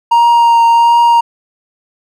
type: tone with vibrato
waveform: triangle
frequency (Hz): 935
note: A#5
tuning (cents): +5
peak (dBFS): -3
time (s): 0.11-1.21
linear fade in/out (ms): 10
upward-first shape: triangle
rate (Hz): 1.4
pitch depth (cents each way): 16
effects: none